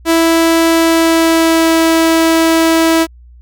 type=tone with pitch glide; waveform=sawtooth; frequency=329.6 to 326.6 Hz; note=E4 to E4; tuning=0 to -16 cents; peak=-4 dBFS; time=0.05-3.07 s; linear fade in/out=50 ms; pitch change=-16 cents; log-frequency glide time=0.68-1.7 s; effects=added 60 Hz sine -36 dBFS peak until 3.41 s